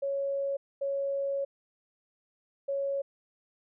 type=tone bursts at uneven times; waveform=sine; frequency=554.4 Hz; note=C#5; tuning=in tune; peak=-28 dBFS; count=3; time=0.02-0.57 / 0.81-1.45 / 2.68-3.02 s; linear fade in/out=10 ms; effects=none